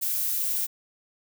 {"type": "noise", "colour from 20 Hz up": "violet", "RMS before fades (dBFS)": -27, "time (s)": [0.01, 0.67], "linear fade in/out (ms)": 20, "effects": []}